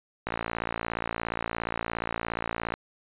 click train, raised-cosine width 0.5 ms, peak -14 dBFS, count 142, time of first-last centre 0.27-2.739 s, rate 57.1 Hz, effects resampled to 8000 Hz

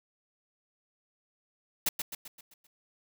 white noise with echo, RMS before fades -27 dBFS, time 1.86-1.89 s, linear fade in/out 5 ms, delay 130 ms, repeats 6, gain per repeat -6 dB, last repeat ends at 2.67 s, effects none

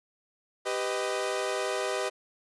sawtooth chord, G augmented, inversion none, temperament equal with one note detuned, 392 / 499.6 / 622.3 Hz, G4 / B4 / D#5, 0 / +20 / 0 cents, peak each -29 dBFS, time 0.65-2.1 s, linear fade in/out 20 ms, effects resampled to 24000 Hz

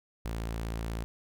sawtooth tone, 56.2 Hz, A1, 37 cents sharp, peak -29 dBFS, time 0.25-1.04 s, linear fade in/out 0 ms, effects none

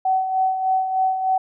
sine tone with tremolo, 756 Hz, F#5, 37 cents sharp, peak -15 dBFS, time 0.05-1.38 s, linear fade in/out 5 ms, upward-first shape sine, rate 3.3 Hz, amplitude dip 55%, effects none

